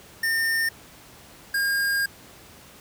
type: tone pair in turn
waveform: square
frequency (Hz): 1815 / 1616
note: A#6 / G#6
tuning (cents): -47 / -48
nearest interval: major second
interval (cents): 201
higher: first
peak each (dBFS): -22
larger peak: neither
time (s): 0.23-0.69 / 1.54-2.06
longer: second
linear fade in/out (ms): 5
effects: pink hiss -48 dBFS RMS until 2.8 s + high-pass 60 Hz 12 dB/octave